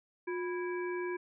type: harmonic tone with a mistuned harmonic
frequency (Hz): 329.6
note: E4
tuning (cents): 0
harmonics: 1 / 3 / 5 / 7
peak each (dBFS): -34 / -43 / -44 / -46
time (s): 0.27-1.17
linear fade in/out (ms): 10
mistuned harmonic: 1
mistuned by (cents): +140
effects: none